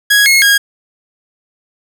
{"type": "tone with pitch steps", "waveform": "sawtooth", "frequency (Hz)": [1661, 2165, 1636], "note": ["G#6", "C#7", "G#6"], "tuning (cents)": [0, -41, -26], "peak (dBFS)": -3, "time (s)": [0.1, 0.58], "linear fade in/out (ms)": 10, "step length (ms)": 160, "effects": []}